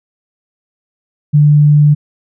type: tone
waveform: sine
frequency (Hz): 148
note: D3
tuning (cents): +14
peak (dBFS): -4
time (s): 1.33-1.95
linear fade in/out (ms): 20
effects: none